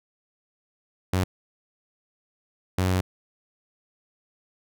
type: tone bursts at uneven times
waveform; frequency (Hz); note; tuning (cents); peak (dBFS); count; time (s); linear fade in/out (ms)
sawtooth; 92.5; F#2; 0; -17; 2; 1.13-1.24 / 2.78-3.01; 5
effects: none